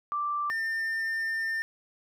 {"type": "tone pair in turn", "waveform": ["sine", "triangle"], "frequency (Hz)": [1174.7, 1802.4], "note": ["D6", "A6"], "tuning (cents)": [0, 41], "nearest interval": "perfect fifth", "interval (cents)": 741, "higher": "second", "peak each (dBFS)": [-27, -26], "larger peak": "second", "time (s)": [[0.12, 0.5], [0.5, 1.62]], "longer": "second", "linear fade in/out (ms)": 0, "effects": []}